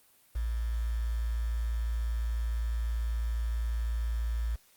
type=tone with quantisation; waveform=sine; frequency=57 Hz; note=A#1; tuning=38 cents flat; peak=-28 dBFS; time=0.35-4.56 s; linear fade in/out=10 ms; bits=8; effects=white hiss -63 dBFS RMS until 4.76 s + Opus 32 kbps